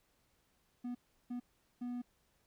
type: tone bursts at uneven times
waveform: triangle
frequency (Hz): 244.5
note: B3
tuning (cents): -17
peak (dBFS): -36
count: 3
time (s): 0.84-0.95 / 1.3-1.4 / 1.81-2.02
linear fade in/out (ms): 10
effects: pink hiss -75 dBFS RMS until 2.46 s